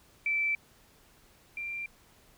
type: tone pair in turn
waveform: sine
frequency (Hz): 2326 / 2369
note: D7 / D7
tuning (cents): -17 / +14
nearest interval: unison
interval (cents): 31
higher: second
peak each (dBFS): -26 / -34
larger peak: first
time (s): 0.26-0.55 / 1.57-1.86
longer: neither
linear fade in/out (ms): 2
effects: pink hiss -61 dBFS RMS until 2.37 s